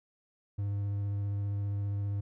triangle tone with vibrato, 100.9 Hz, G#2, 49 cents flat, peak -28 dBFS, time 0.58-2.21 s, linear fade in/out 10 ms, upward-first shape sine, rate 15 Hz, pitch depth 11 cents each way, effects none

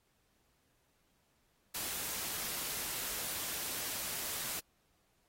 white noise, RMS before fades -39 dBFS, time 1.74-4.6 s, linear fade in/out 10 ms, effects pink hiss -75 dBFS RMS until 5.28 s + AAC 48 kbps

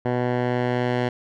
10% pulse tone with low-pass filter sweep, 123.47 Hz, B2, in tune, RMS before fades -23 dBFS, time 0.05-1.09 s, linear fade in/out 5 ms, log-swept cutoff 1400 to 2900 Hz, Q 0.78, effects none

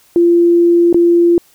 sine tone with dropouts, 343.6 Hz, F4, 28 cents flat, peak -6 dBFS, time 0.16-1.38 s, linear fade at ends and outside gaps 1 ms, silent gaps 0.928-0.944 s, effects white hiss -50 dBFS RMS until 1.54 s

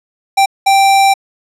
square tone bursts at uneven times, 784 Hz, G5, in tune, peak -7 dBFS, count 2, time 0.37-0.46 / 0.66-1.14 s, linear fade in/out 10 ms, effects low-pass 11000 Hz 12 dB/octave

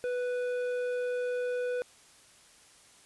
triangle tone with tanh clipping, 494.2 Hz, B4, 1 cent sharp, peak -31 dBFS, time 0.04-1.82 s, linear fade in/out 0 ms, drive 14 dB, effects white hiss -58 dBFS RMS until 3.05 s + resampled to 24000 Hz

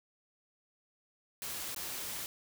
white noise with dropouts, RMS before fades -40 dBFS, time 1.42-2.26 s, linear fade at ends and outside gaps 1 ms, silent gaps 1.747-1.762 s, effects none

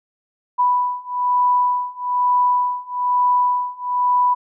sine beating tone pair, 987.8 / 988.9 Hz, B5 / B5, 0 / +2 cents, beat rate 1.1 Hz, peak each -19 / -18 dBFS, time 0.58-4.35 s, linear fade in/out 20 ms, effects none

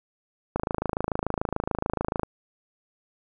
click train, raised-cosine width 1 ms, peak -11 dBFS, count 46, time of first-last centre 0.56-2.233 s, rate 26.9 Hz, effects none

